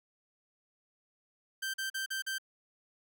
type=tone bursts; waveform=sawtooth; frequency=1563 Hz; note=G6; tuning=6 cents flat; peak=-30 dBFS; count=5; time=1.62-2.384 s; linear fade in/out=10 ms; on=120 ms; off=41 ms; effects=none